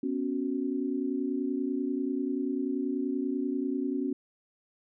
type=chord; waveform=sine; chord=B suspended second; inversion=none; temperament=equal; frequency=246.9 / 277.2 / 370 Hz; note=B3 / C#4 / F#4; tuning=0 / 0 / 0 cents; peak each=-33 / -30 / -35 dBFS; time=0.03-4.13 s; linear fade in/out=5 ms; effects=none